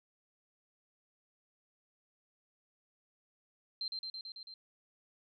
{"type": "tone with echo", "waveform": "sine", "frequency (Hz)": 4138, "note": "C8", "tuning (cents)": -20, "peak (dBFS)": -35, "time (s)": [3.81, 3.88], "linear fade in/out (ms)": 2, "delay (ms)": 110, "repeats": 6, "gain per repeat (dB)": -2, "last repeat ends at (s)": 4.54, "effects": []}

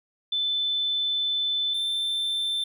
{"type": "tone pair in turn", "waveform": ["sine", "triangle"], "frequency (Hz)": [3520, 3553], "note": ["A7", "A7"], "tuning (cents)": [0, 16], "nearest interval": "unison", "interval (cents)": 16, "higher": "second", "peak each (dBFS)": -23, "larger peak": "neither", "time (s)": [[0.32, 1.74], [1.74, 2.64]], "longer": "first", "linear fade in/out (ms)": 5, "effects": []}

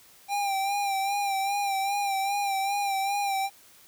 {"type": "tone with vibrato", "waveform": "square", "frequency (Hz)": 794, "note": "G5", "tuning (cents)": 22, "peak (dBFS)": -26, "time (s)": [0.28, 3.5], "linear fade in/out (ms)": 50, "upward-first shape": "sine", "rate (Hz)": 2.5, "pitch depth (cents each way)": 45, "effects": ["white hiss -55 dBFS RMS until 3.87 s"]}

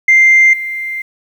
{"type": "tone with level steps", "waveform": "sine", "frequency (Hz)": 2093, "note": "C7", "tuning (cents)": 0, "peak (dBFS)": [-3, -18], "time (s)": [0.08, 1.02], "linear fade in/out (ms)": 5, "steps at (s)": 0.53, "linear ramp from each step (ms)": 5, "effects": ["tanh soft clip ceiling -1 dBFS", "7-bit"]}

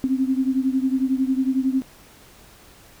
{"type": "beating tone pair", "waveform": "sine", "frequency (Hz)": [260, 271], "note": ["C4", "C#4"], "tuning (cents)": [-11, -39], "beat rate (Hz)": 11, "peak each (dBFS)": [-20, -23], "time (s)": [0.04, 1.82], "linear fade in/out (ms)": 0, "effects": ["pink hiss -49 dBFS RMS until 3 s"]}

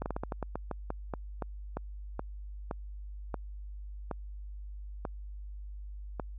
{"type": "slowing click train", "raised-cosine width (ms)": 1, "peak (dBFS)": -20, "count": 19, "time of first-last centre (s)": [0.02, 6.198], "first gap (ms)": 39, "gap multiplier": 1.22, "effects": ["added 50 Hz sine -40 dBFS peak until 6.38 s"]}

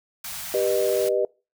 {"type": "band-stop noise", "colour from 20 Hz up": "white", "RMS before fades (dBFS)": -34, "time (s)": [0.24, 1.09], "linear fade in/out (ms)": 5, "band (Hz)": [220, 620], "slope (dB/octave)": 96}
{"type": "chord", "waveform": "sine", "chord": "G augmented", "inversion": "none", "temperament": "just", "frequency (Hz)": [392, 490, 612.5], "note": ["G4", "B4", "D#5"], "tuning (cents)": [0, -14, -27], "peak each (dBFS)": -24, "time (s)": [0.54, 1.25], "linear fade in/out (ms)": 2}
{"effects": ["noise-tail reverb RT60 0.3 s tail -24 dB re dry"]}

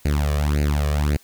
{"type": "tone with flanger", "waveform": "sawtooth", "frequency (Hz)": 73.42, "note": "D2", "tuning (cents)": 0, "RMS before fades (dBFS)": -20, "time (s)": [0.05, 1.17], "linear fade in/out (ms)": 5, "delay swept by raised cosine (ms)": [0.44, 1.74], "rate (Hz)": 1.8, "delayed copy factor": 0.9, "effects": ["white hiss -53 dBFS RMS until 1.23 s"]}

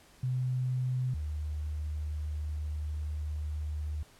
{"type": "tone pair in turn", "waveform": "sine", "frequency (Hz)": [127.3, 75.69], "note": ["C3", "D#2"], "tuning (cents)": [-47, -47], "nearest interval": "major sixth", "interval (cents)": 900, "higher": "first", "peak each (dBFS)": [-28, -32], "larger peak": "first", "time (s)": [[0.23, 1.14], [1.14, 4.03]], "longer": "second", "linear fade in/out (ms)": 5, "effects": ["pink hiss -59 dBFS RMS until 4.19 s", "low-pass 12000 Hz 12 dB/octave"]}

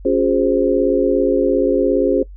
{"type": "chord", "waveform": "sine", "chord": "Db major seventh", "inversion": "none", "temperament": "equal with one note detuned", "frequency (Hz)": [277.2, 358, 415.3, 523.3], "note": ["Db4", "F4", "Ab4", "C5"], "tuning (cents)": [0, 43, 0, 0], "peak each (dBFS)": -18, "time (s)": [0.05, 2.23], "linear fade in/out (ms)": 5, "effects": ["noise-tail reverb RT60 0.1 s tail -20 dB re dry", "added 47 Hz sine -33 dBFS peak until 2.36 s"]}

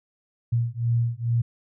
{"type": "beating tone pair", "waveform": "sine", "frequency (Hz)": [116.54, 118.84], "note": ["A#2", "A#2"], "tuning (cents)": [0, 34], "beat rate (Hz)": 2.3, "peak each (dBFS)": -24, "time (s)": [0.52, 1.42], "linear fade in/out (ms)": 10, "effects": []}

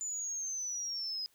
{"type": "linear sweep", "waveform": "sine", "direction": "down", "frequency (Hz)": [7060, 5000], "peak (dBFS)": -34, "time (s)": [0.01, 1.26], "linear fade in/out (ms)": 0, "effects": ["tanh soft clip ceiling -30 dBFS", "white hiss -69 dBFS RMS until 1.34 s"]}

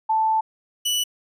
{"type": "tone pair in turn", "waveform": ["sine", "sawtooth"], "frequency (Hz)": [880, 2960], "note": ["A5", "F#7"], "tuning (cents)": [0, 0], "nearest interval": "octave + major sixth", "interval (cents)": 2100, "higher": "second", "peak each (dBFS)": -17, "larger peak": "neither", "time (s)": [[0.09, 0.41], [0.85, 1.04]], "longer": "first", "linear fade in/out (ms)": 10, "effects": ["resampled to 32000 Hz"]}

